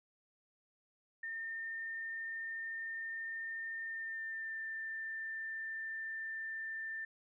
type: tone with pitch glide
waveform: sine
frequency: 1813 to 1787 Hz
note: A#6 to A6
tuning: -49 to +26 cents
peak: -39 dBFS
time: 1.23-7.05 s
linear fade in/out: 5 ms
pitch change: -25 cents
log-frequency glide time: 3.86-4.59 s
effects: none